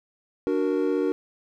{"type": "chord", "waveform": "triangle", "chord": "D augmented", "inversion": "none", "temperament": "equal", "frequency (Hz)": [293.7, 370, 466.2], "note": ["D4", "F#4", "A#4"], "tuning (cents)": [0, 0, 0], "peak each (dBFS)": -24, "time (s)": [0.47, 1.12], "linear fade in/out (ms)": 0, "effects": []}